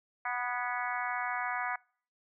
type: harmonic tone with a mistuned harmonic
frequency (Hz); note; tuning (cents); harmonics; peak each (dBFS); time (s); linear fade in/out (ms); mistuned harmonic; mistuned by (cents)
246.1; B3; -6; 3 / 4 / 5 / 6 / 7 / 8 / 9; -37 / -38 / -39 / -40 / -40 / -41 / -42; 0.25-1.76; 5; 7; -28
effects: noise-tail reverb RT60 0.5 s tail -26 dB re dry